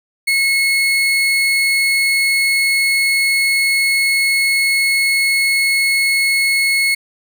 35% pulse tone, 2182 Hz, C#7, 28 cents flat, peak -11 dBFS, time 0.27-6.95 s, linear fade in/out 10 ms, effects none

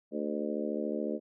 harmonic tone with a mistuned harmonic, 74 Hz, D2, 14 cents sharp, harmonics 3 / 4 / 5 / 6 / 7 / 8, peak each -36 / -37 / -38 / -39 / -39 / -40 dBFS, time 0.11-1.2 s, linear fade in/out 50 ms, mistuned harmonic 8, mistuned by +32 cents, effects none

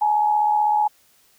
sine tone pair together, 844.1 / 920 Hz, G#5 / A#5, +28 / -23 cents, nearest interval minor second, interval 149 cents, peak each -16 / -26 dBFS, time 0.01-0.88 s, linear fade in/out 10 ms, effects white hiss -58 dBFS RMS until 1.38 s

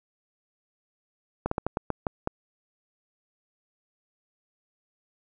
slowing click train, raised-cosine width 1 ms, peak -12 dBFS, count 8, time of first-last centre 1.46-2.274 s, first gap 54 ms, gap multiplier 1.25, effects none

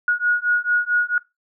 sine beating tone pair, 1447 / 1451.5 Hz, F#6 / F#6, -39 / -34 cents, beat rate 4.5 Hz, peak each -20 dBFS, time 0.08-1.18 s, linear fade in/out 2 ms, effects noise-tail reverb RT60 0.2 s tail -21 dB re dry

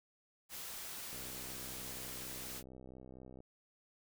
white noise, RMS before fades -46 dBFS, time 0.49-2.63 s, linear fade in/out 50 ms
click train, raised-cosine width 2 ms, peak -40 dBFS, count 147, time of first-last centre 1.13-3.404 s, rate 64.2 Hz
effects none

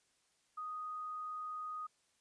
sine tone, 1244.5 Hz, D#6, in tune, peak -40 dBFS, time 0.57-1.87 s, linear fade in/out 10 ms, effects white hiss -75 dBFS RMS until 2.2 s + resampled to 22050 Hz

